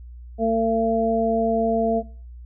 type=harmonic tone; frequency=225.9 Hz; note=A3; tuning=46 cents sharp; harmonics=1 / 2 / 3; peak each=-22 / -22 / -22 dBFS; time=0.38-2.03 s; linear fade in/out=50 ms; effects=noise-tail reverb RT60 0.4 s tail -18 dB re dry + added 60 Hz sine -37 dBFS peak until 2.45 s